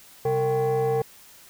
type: tone with frequency modulation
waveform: sine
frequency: 455.5 Hz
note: A#4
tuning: 40 cents flat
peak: -18 dBFS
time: 0.25-1.02 s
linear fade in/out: 5 ms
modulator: 325 Hz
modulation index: 0.82
effects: tanh soft clip ceiling -19 dBFS + white hiss -50 dBFS RMS until 1.49 s